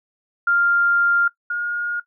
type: tone pair in turn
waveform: sine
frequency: 1396.9 / 1427.9 Hz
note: F6 / F6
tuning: 0 / +38 cents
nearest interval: unison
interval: 38 cents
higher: second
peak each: -14 / -20 dBFS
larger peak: first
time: 0.47-1.28 / 1.5-2 s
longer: first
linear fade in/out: 5 ms
effects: noise-tail reverb RT60 0.1 s tail -19 dB re dry